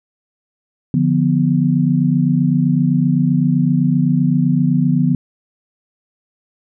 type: chord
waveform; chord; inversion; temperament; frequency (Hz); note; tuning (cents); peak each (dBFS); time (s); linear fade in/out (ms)
sine; B diminished; first; equal; 146.83 / 174.61 / 246.9; D3 / F3 / B3; 0 / 0 / 0; -16; 0.94-5.15; 2
effects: none